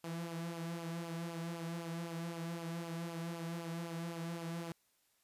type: tone with flanger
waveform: sawtooth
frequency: 167.7 Hz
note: E3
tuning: 30 cents sharp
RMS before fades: -42 dBFS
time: 0.04-4.72 s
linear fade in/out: 2 ms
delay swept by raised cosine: 0.5 to 3.9 ms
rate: 3.9 Hz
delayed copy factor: -0.6
effects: white hiss -75 dBFS RMS until 5.23 s + resampled to 32000 Hz

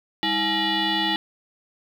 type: tone with frequency modulation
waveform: sine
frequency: 1888 Hz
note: A#6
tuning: 22 cents sharp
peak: -20 dBFS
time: 0.23-1.16 s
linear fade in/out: 0 ms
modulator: 522 Hz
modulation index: 3.6
effects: 8-bit

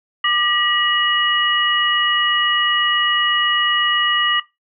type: tone cluster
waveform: sine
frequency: 1193 / 1919 / 2907 Hz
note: D6 / A#6 / F#7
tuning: +27 / +50 / -31 cents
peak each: -19 dBFS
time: 0.24-4.4 s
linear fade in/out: 5 ms
effects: noise-tail reverb RT60 0.2 s tail -19 dB re dry

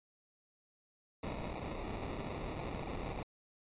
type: noise with sample-and-hold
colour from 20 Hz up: pink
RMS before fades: -41 dBFS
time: 1.23-3.23 s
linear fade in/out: 2 ms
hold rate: 1575 Hz
effects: resampled to 8000 Hz

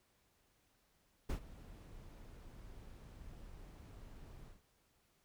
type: noise with ADSR envelope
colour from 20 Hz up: brown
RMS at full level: -35 dBFS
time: 1.29-4.63 s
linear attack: 9 ms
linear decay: 95 ms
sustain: -19 dB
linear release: 170 ms
effects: pink hiss -75 dBFS RMS until 5.24 s

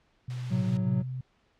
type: tone with pitch glide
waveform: sine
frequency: 124.7 to 128.35 Hz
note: B2 to C3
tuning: +17 to -33 cents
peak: -32 dBFS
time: 0.28-1.21 s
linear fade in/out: 5 ms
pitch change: +50 cents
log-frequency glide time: 0.84-0.89 s
type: high-pass noise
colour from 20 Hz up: white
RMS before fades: -45 dBFS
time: 0.3-0.77 s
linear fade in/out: 0 ms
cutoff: 110 Hz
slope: 96 dB/octave
type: chord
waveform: triangle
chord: F# diminished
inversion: first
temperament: equal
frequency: 110 / 130.81 / 185 Hz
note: A2 / C3 / F#3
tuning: 0 / 0 / 0 cents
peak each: -29 / -30 / -26 dBFS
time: 0.5-1.03 s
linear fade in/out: 20 ms
effects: pink hiss -68 dBFS RMS until 1.59 s + low-pass 4000 Hz 12 dB/octave

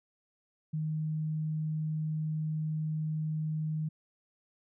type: tone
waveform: sine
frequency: 155.56 Hz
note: D#3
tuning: in tune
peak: -30 dBFS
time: 0.73-3.89 s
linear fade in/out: 10 ms
effects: none

